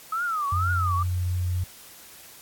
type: tone with vibrato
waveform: sine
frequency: 1267 Hz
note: D#6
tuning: 31 cents sharp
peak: -24 dBFS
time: 0.12-1.03 s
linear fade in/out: 5 ms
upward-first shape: triangle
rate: 2.1 Hz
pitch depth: 240 cents each way
type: tone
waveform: sine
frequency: 89.6 Hz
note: F2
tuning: 45 cents sharp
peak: -23 dBFS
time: 0.52-1.64 s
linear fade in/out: 5 ms
effects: white hiss -47 dBFS RMS until 2.41 s + AAC 64 kbps